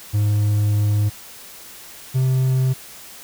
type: tone pair in turn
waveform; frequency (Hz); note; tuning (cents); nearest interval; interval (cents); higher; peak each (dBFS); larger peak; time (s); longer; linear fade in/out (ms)
triangle; 104.3 / 130.23; G#2 / C3; +8 / -8; major third; 384; second; -13; neither; 0.13-1.1 / 2.14-2.74; first; 20
effects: white hiss -40 dBFS RMS until 3.23 s